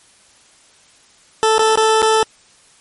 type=tone with dropouts; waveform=20% pulse; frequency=440 Hz; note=A4; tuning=in tune; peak=-6 dBFS; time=1.43-2.23 s; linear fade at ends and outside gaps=0 ms; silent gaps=1.581-1.593 / 1.756-1.774 / 2.019-2.026 s; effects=white hiss -50 dBFS RMS until 2.8 s + MP3 48 kbps